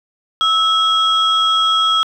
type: tone pair together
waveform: sine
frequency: 1304 / 3298 Hz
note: E6 / G#7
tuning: -19 / -13 cents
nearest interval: octave + major third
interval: 1606 cents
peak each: -13 dBFS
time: 0.41-2.03 s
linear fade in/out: 0 ms
effects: tanh soft clip ceiling -7 dBFS + 8-bit